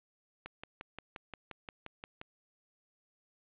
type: click train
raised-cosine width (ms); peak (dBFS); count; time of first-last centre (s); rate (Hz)
0.3; -26; 11; 0.46-2.214; 5.7
effects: resampled to 8000 Hz + 9-bit